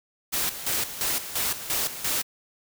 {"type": "noise with tremolo", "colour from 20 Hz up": "white", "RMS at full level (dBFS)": -26, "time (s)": [0.32, 2.23], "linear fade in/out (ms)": 20, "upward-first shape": "square", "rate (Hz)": 2.9, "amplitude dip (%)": 70, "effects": []}